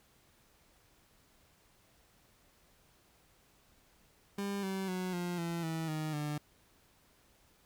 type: tone with pitch steps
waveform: 30% pulse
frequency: 200 / 191.74 / 183.83 / 176.23 / 168.96 / 161.98 / 155.29 / 148.88 Hz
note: G3 / G3 / F#3 / F3 / E3 / E3 / D#3 / D3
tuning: +35 / -38 / -11 / +16 / +43 / -30 / -3 / +24 cents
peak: -32 dBFS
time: 4.38-6.38 s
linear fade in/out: 5 ms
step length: 250 ms
effects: pink hiss -67 dBFS RMS until 7.65 s